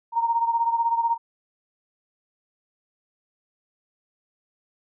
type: beating tone pair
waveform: sine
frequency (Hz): 925 / 941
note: A#5 / A#5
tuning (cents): -14 / +16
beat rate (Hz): 16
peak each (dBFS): -21 / -26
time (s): 0.12-1.18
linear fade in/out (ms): 50
effects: none